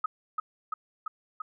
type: tone with echo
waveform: sine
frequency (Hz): 1266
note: D#6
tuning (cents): +30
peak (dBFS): -24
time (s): 0.04-0.06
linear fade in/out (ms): 5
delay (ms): 340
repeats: 4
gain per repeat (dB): -2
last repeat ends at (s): 1.42
effects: none